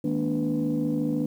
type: tone cluster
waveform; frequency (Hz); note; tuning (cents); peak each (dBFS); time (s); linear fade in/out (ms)
sine; 158.7 / 212.1 / 237.7 / 291.9 / 495.5; D#3 / G#3 / A#3 / D4 / B4; +35 / +37 / +34 / -10 / +6; -30 / -34 / -27 / -26 / -34; 0.04-1.26; 5
effects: tanh soft clip ceiling -16 dBFS + 9-bit